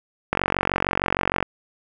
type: click train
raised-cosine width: 0.5 ms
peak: -4 dBFS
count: 52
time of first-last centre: 0.33-1.427 s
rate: 46.5 Hz
effects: none